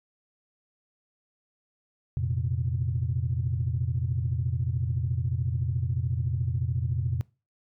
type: chord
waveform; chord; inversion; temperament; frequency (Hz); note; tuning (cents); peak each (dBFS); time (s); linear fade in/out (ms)
sine; F suspended fourth; none; equal with one note detuned; 87.31 / 116.54 / 130.44; F2 / Bb2 / C3; 0 / 0 / -5; -29; 2.17-7.21; 0
effects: noise-tail reverb RT60 0.3 s tail -23 dB re dry + tanh soft clip ceiling -16 dBFS